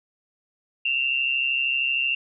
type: tone pair together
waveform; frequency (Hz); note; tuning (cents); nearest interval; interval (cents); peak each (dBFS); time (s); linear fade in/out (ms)
sine; 2637 / 2770; E7 / F7; 0 / -15; minor second; 85; -27 / -22; 0.85-2.15; 5
effects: none